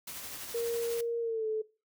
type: noise with tremolo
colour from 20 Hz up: white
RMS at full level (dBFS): -41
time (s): 0.07-1.01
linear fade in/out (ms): 5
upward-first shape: sine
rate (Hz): 12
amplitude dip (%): 30
type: tone with pitch glide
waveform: sine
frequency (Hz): 467 to 435.7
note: A#4 to A4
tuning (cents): +3 to -17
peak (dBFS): -29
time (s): 0.54-1.62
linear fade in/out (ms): 10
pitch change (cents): -120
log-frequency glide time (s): 1.2-1.47
effects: noise-tail reverb RT60 0.3 s tail -20 dB re dry